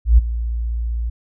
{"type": "tone with ADSR envelope", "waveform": "sine", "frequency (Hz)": 57.7, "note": "A#1", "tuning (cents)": -17, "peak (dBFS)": -4, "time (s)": [0.05, 1.1], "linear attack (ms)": 130, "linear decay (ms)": 17, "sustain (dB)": -15, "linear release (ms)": 10, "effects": []}